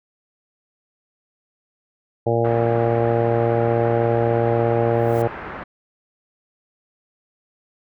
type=harmonic tone; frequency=116.54 Hz; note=A#2; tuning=in tune; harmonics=1 / 2 / 3 / 4 / 5 / 6 / 7; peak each=-22 / -29 / -24 / -21 / -23 / -28 / -27 dBFS; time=2.26-5.28 s; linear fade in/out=10 ms
type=low-pass noise; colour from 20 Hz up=white; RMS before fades=-33 dBFS; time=2.44-5.64 s; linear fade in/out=10 ms; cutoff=1700 Hz; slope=24 dB/octave
type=noise with exponential growth; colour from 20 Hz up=blue; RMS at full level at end=-39 dBFS; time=4.85-5.22 s; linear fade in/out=5 ms; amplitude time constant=79 ms
effects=none